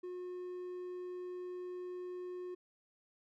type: tone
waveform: triangle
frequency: 361 Hz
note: F#4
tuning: 43 cents flat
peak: -39 dBFS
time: 0.03-2.55 s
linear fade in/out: 10 ms
effects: none